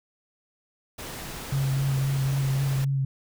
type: noise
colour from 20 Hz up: pink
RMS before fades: -37 dBFS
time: 0.98-2.85 s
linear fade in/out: 10 ms
type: tone with vibrato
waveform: sine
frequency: 136.1 Hz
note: C#3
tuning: 31 cents flat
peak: -22 dBFS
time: 1.52-3.05 s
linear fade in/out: 5 ms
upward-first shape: sine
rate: 3.8 Hz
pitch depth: 22 cents each way
effects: none